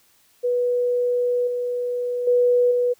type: tone with level steps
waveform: sine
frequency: 490 Hz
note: B4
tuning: 14 cents flat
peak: -18 / -22 / -14 / -17 dBFS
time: 0.43-2.94 s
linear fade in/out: 20 ms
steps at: 1.47 / 2.27 / 2.71 s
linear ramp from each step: 5 ms
effects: white hiss -59 dBFS RMS until 2.99 s